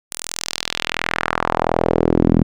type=tone with band-pass filter sweep; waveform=sawtooth; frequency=41.4 Hz; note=E1; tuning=8 cents sharp; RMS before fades=-19 dBFS; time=0.11-2.43 s; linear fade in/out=10 ms; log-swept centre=10000 to 210 Hz; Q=1.7; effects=none